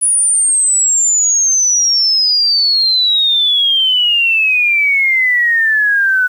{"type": "exponential sweep", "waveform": "sine", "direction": "down", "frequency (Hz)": [9900, 1480], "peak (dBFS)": -9, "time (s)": [0.01, 6.28], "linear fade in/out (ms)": 20, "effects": ["7-bit"]}